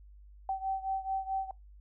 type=beating tone pair; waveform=sine; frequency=769 / 773.6 Hz; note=G5 / G5; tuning=-33 / -23 cents; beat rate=4.6 Hz; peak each=-33 / -36 dBFS; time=0.49-1.51 s; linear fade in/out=2 ms; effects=noise-tail reverb RT60 0.2 s tail -24 dB re dry + added 50 Hz sine -51 dBFS peak until 1.8 s

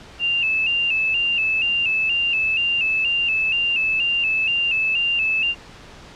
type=tone with vibrato; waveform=sine; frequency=2700 Hz; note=E7; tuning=41 cents sharp; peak=-17 dBFS; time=0.19-5.55 s; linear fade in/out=50 ms; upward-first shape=square; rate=2.1 Hz; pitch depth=55 cents each way; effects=pink hiss -42 dBFS RMS until 6.15 s + low-pass 5000 Hz 12 dB/octave

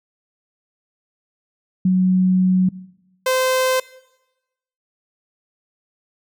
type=tone pair in turn; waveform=sine / sawtooth; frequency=185 / 516.5 Hz; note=F#3 / C5; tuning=0 / -22 cents; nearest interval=octave + tritone; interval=1778 cents; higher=second; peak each=-12 dBFS; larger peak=neither; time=1.85-2.69 / 3.26-3.8 s; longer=first; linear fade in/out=5 ms; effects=noise-tail reverb RT60 1.0 s tail -20 dB re dry

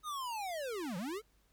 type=linear two-way sweep; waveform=square; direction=down then up; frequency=1265 to 163.5 to 458.6 Hz; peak=-38 dBFS; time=0.03-1.22 s; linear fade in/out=50 ms; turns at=0.97 s; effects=added 50 Hz sine -70 dBFS peak until 1.52 s + pink hiss -73 dBFS RMS until 1.52 s

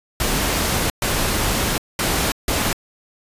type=noise bursts at uneven times; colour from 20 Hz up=pink; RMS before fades=-20 dBFS; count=4; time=0.2-0.9 / 1.02-1.78 / 1.99-2.32 / 2.48-2.73 s; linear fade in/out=2 ms; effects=resampled to 32000 Hz

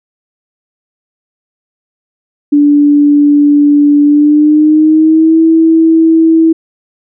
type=tone with pitch glide; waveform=sine; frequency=290.9 to 324.6 Hz; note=D4 to E4; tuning=-16 to -27 cents; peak=-3 dBFS; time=2.52-6.53 s; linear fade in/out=10 ms; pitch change=+189 cents; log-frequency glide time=4.03-5.4 s; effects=none

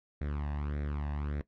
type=tone with flanger; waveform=sawtooth; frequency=73 Hz; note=D2; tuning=10 cents flat; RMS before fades=-35 dBFS; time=0.21-1.41 s; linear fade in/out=0 ms; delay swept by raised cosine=0.51 to 1.13 ms; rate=1.7 Hz; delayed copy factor=+0.7; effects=noise-tail reverb RT60 0.1 s tail -18 dB re dry + low-pass 2000 Hz 12 dB/octave

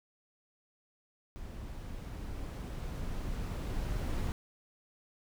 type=noise with level ramp; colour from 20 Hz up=brown; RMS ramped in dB=-44 to -33 dBFS; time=1.36-4.32 s; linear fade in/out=0 ms; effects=none

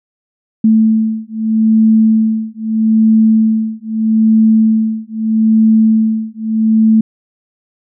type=beating tone pair; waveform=sine; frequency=220 / 220.79 Hz; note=A3 / A3; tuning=0 / +6 cents; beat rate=0.79 Hz; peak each=-11 dBFS; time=0.64-7.01 s; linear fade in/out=5 ms; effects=none

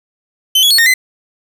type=tone with pitch steps; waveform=40% pulse; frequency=3061 / 3367 / 4359 / 1842 / 2037 Hz; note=G7 / G#7 / C#8 / A#6 / C7; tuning=-42 / +23 / -30 / -21 / -47 cents; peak=-6 dBFS; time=0.55-0.94 s; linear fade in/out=5 ms; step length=78 ms; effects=none

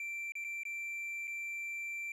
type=tone with dropouts; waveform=triangle; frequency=2349 Hz; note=D7; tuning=in tune; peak=-36 dBFS; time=0-2.12 s; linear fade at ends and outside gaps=2 ms; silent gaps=0.321-0.353 / 0.442-0.446 / 0.634-0.652 / 1.273-1.277 s; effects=resampled to 32000 Hz

